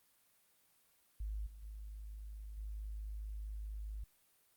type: tone with level steps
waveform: sine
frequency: 52.3 Hz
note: G#1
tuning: 13 cents sharp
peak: -38 / -50 / -45 / -41 dBFS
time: 1.2-4.04 s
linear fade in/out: 5 ms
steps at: 1.46 / 1.62 / 2.57 s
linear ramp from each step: 10 ms
effects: white hiss -72 dBFS RMS until 4.56 s + Opus 32 kbps